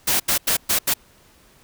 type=noise bursts at uneven times; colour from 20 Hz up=white; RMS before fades=-19 dBFS; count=5; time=0.07-0.2 / 0.28-0.38 / 0.47-0.57 / 0.69-0.79 / 0.87-0.94 s; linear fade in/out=10 ms; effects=pink hiss -54 dBFS RMS until 1.63 s